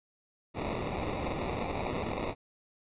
blue noise with sample-and-hold, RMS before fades -34 dBFS, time 0.54-2.35 s, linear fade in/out 50 ms, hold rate 1575 Hz, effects resampled to 8000 Hz

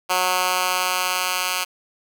10% pulse tone with high-pass filter sweep, 183 Hz, F#3, 19 cents flat, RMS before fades -22 dBFS, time 0.09-1.65 s, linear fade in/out 20 ms, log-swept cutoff 840 to 1700 Hz, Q 0.79, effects 7-bit

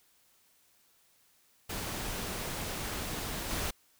pink noise with level steps, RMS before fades -37 / -34 dBFS, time 1.69-3.71 s, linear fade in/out 10 ms, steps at 3.49 s, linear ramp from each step 20 ms, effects white hiss -67 dBFS RMS until 3.99 s

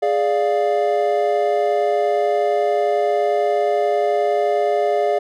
triangle chord, D diminished, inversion second, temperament equal, 415.3 / 587.3 / 698.5 Hz, Ab4 / D5 / F5, 0 / 0 / 0 cents, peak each -18 dBFS, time 0.02-5.19 s, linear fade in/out 10 ms, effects none

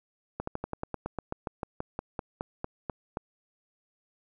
slowing click train, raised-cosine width 1 ms, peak -18 dBFS, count 19, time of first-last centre 0.4-3.171 s, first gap 74 ms, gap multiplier 1.08, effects none

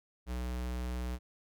square tone, 61.6 Hz, B1, 4 cents flat, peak -35 dBFS, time 0.26-1.19 s, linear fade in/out 50 ms, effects none

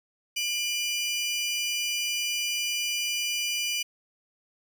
25% pulse tone pair together, 2398 / 2960 Hz, D7 / F#7, +36 / 0 cents, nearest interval major third, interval 364 cents, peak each -26 dBFS, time 0.36-3.83 s, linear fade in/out 10 ms, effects none

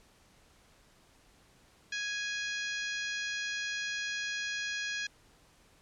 harmonic tone, 830 Hz, G#5, 1 cent flat, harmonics 2 / 3 / 4 / 5 / 6 / 7 / 8, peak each -36 / -40 / -42 / -44 / -46 / -47 / -48 dBFS, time 1.92-5.07 s, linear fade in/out 5 ms, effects pink hiss -63 dBFS RMS until 5.81 s + low-pass 10000 Hz 12 dB/octave

